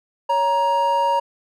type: tone pair together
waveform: triangle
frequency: 558 / 939.7 Hz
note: C#5 / A#5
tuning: +11 / +14 cents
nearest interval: major sixth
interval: 903 cents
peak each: -21 / -15 dBFS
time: 0.29-1.2 s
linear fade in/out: 10 ms
effects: none